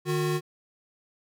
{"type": "tone pair together", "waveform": "square", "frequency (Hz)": [152.5, 362.3], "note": ["D#3", "F#4"], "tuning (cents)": [-34, -36], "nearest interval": "octave + minor third", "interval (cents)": 1498, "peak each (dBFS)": -28, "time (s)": [0.05, 0.41], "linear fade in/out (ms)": 50, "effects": []}